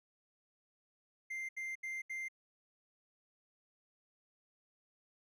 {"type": "tone bursts", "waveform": "triangle", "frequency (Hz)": 2093, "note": "C7", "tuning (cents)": 0, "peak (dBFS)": -37, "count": 4, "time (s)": [1.3, 2.285], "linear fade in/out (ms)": 10, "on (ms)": 190, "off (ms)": 75, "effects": []}